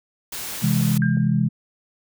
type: noise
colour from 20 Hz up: white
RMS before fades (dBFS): -31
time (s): 0.32-0.98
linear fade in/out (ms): 5
type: chord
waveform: sine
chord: C augmented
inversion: none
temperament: equal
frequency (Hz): 130.81 / 164.81 / 207.7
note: C3 / E3 / G#3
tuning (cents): 0 / 0 / 0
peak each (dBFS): -21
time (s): 0.62-1.49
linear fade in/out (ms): 20
type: clicks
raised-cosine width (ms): 2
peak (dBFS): -26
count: 2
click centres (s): 0.812 / 1.171
type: tone with exponential decay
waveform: sine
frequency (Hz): 1600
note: G6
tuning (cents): +35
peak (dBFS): -23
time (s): 1.02-1.44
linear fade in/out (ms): 1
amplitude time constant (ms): 91
effects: none